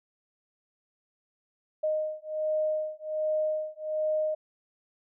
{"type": "beating tone pair", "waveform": "sine", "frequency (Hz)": [618, 619.3], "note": ["D#5", "D#5"], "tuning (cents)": [-12, -8], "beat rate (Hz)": 1.3, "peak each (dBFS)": [-30, -30], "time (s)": [1.83, 4.35], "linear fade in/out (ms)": 10, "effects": []}